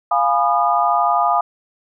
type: chord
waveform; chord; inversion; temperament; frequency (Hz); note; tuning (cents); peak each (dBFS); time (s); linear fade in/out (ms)
sine; F half-diminished seventh; none; equal with one note detuned; 698.5 / 830.6 / 987.8 / 1221; F5 / Ab5 / Cb6 / Eb6; 0 / 0 / 0 / -33; -18 / -19 / -22 / -18; 0.11-1.41; 5
effects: none